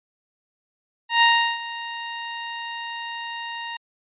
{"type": "tone with ADSR envelope", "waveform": "15% pulse", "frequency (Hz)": 932.3, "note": "A#5", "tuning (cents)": 0, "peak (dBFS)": -6, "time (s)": [1.09, 3.77], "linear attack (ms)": 130, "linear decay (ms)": 360, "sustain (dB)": -17, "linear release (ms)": 6, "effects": ["resampled to 8000 Hz"]}